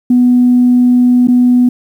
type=tone with dropouts; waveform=sine; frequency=246.9 Hz; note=B3; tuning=in tune; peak=-4 dBFS; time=0.1-1.69 s; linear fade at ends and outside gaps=5 ms; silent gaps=1.273-1.283 s; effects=tanh soft clip ceiling 0 dBFS + 7-bit